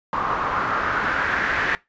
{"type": "noise with low-pass filter sweep", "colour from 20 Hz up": "white", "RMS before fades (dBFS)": -23, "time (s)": [0.13, 1.75], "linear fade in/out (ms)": 0, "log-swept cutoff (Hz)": [1100, 1800], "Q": 3.6, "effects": ["noise-tail reverb RT60 0.2 s tail -21 dB re dry", "resampled to 16000 Hz"]}